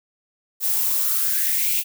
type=noise with high-pass filter sweep; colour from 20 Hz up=violet; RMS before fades=-21 dBFS; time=0.6-1.84 s; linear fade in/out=50 ms; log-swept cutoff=700 to 2700 Hz; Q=5.2; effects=none